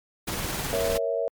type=noise with tremolo; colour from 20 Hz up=pink; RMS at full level=-29 dBFS; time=0.27-0.98 s; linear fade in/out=10 ms; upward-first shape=triangle; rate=19 Hz; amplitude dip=30%
type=chord; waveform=sine; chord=A# diminished; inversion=none; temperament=equal; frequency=466.2 / 554.4 / 659.3 Hz; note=A#4 / C#5 / E5; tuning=0 / 0 / 0 cents; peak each=-28 dBFS; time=0.73-1.28 s; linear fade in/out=0 ms
effects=MP3 96 kbps